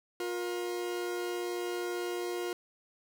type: tone pair together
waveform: 40% pulse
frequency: 355.6 / 473.7 Hz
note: F4 / A#4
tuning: +31 / +28 cents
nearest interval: perfect fourth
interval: 497 cents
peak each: -33 / -39 dBFS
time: 0.2-2.53 s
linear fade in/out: 2 ms
effects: none